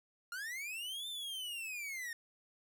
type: linear two-way sweep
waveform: 45% pulse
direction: up then down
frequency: 1379 to 3597 to 1816 Hz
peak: -40 dBFS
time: 0.32-2.13 s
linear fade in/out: 2 ms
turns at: 1.08 s
effects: none